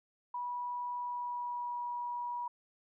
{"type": "tone with pitch glide", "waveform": "sine", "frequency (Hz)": [976, 966.5], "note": ["B5", "B5"], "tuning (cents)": [-21, -38], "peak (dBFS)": -35, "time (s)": [0.34, 2.48], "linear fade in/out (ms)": 5, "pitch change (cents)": -17, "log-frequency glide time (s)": [0.94, 1.8], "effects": []}